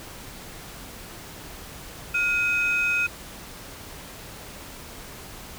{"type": "tone pair together", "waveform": "sine", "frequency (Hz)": [1418.5, 2524], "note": ["F6", "D#7"], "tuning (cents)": [27, 24], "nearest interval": "minor seventh", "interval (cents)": 997, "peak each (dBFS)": [-25, -20], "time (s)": [2.14, 3.07], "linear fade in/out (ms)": 10, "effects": ["tanh soft clip ceiling -17 dBFS", "pink hiss -41 dBFS RMS until 5.58 s"]}